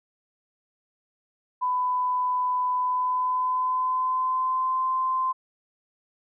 sine tone with pitch glide, 1000 to 1037.1 Hz, B5 to C6, +21 to -16 cents, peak -22 dBFS, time 1.61-5.33 s, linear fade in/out 20 ms, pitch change +63 cents, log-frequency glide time 2.74-4.87 s, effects none

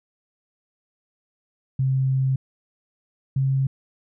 sine tone pair in turn, 132.6 / 134.53 Hz, C3 / C3, +23 / +49 cents, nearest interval unison, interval 26 cents, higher second, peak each -18 dBFS, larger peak neither, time 1.79-2.36 / 3.36-3.67 s, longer first, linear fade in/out 5 ms, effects none

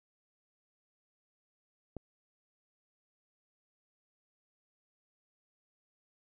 click, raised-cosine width 2 ms, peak -27 dBFS, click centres 1.967 s, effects none

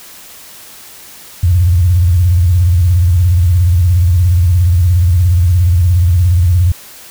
sine tone with vibrato, 88 Hz, F2, 14 cents sharp, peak -6 dBFS, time 1.43-6.72 s, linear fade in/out 5 ms, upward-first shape square, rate 17 Hz, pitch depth 120 cents each way, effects white hiss -35 dBFS RMS until 7.1 s

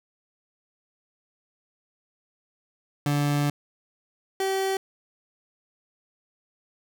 30% pulse tone pair in turn, 145.1 / 385.1 Hz, D3 / G4, -21 / -31 cents, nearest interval octave + perfect fourth, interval 1690 cents, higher second, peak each -19 / -21 dBFS, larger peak first, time 3.06-3.5 / 4.4-4.77 s, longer first, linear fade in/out 2 ms, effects none

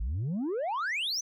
sine exponential sweep, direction up, 48 to 6272 Hz, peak -26 dBFS, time 0-1.21 s, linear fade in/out 10 ms, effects tanh soft clip ceiling -28 dBFS

